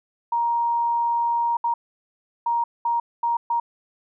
sine tone bursts at uneven times, 939 Hz, A#5, 12 cents sharp, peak -19 dBFS, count 6, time 0.32-1.57 / 1.64-1.74 / 2.46-2.64 / 2.85-3 / 3.23-3.37 / 3.5-3.6 s, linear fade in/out 5 ms, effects none

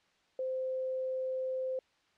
sine tone, 519 Hz, C5, 14 cents flat, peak -32 dBFS, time 0.39-1.79 s, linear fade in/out 2 ms, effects white hiss -70 dBFS RMS until 2.17 s + low-pass 4000 Hz 12 dB/octave

